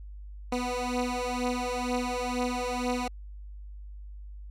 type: beating tone pair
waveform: 15% pulse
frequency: 246.5 / 248.6 Hz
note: B3 / B3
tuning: -3 / +12 cents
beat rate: 2.1 Hz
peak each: -25 dBFS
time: 0.52-3.08 s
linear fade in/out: 5 ms
effects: added 50 Hz sine -40 dBFS peak until 4.5 s + low-pass 9000 Hz 12 dB/octave